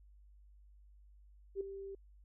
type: tone with ADSR envelope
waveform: sine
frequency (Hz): 392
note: G4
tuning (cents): 0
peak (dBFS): -32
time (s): 1.55-1.95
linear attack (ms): 57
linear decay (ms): 5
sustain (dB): -11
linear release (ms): 4
effects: added 50 Hz sine -58 dBFS peak until 2.24 s